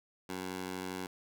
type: tone with high-pass filter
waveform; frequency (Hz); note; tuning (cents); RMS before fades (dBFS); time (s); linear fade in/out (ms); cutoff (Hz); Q
15% pulse; 92.5; F#2; 0; -40; 0.29-1.07; 5; 240; 0.62
effects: none